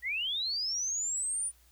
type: linear sweep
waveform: sine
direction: up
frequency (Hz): 1864.7 to 9560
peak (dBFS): -30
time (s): 0.02-1.52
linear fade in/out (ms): 50
effects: added 60 Hz sine -62 dBFS peak until 1.71 s + white hiss -65 dBFS RMS until 1.71 s